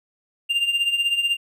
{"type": "tone with tremolo", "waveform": "triangle", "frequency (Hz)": 2794, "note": "F7", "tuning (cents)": 0, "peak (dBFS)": -14, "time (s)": [0.49, 1.37], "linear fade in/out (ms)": 20, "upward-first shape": "triangle", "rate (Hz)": 16, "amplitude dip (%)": 75, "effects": []}